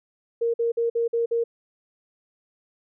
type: tone bursts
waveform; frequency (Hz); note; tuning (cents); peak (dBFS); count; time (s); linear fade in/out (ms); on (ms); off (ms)
sine; 465.6; A#4; -2; -20; 6; 0.41-1.44; 10; 130; 50
effects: none